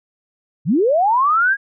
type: linear sweep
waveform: sine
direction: up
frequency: 120 to 1661.2 Hz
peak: -12 dBFS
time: 0.65-1.57 s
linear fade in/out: 50 ms
effects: none